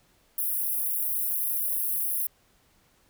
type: high-pass noise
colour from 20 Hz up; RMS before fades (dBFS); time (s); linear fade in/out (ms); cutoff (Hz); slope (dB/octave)
white; -28; 0.38-2.27; 5; 10000; 96
effects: pink hiss -64 dBFS RMS until 3.09 s